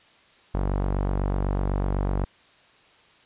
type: tone with low-pass filter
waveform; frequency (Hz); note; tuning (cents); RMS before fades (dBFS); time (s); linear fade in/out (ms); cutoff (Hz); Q
sawtooth; 48; G1; -36; -25; 0.54-2.25; 10; 1000; 1.1
effects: white hiss -56 dBFS RMS until 3.25 s + resampled to 8000 Hz